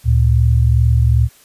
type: tone pair together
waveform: sine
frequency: 72.32 / 114.8 Hz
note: D2 / A#2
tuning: -26 / -26 cents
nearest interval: minor sixth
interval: 800 cents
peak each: -12 dBFS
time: 0.04-1.29 s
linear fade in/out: 50 ms
effects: white hiss -48 dBFS RMS until 1.44 s + resampled to 32000 Hz